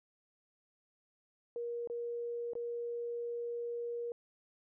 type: tone with dropouts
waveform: sine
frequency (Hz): 473.6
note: A#4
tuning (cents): +27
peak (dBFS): -36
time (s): 1.56-4.12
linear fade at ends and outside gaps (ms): 1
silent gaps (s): 1.874-1.899 / 2.534-2.553
effects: none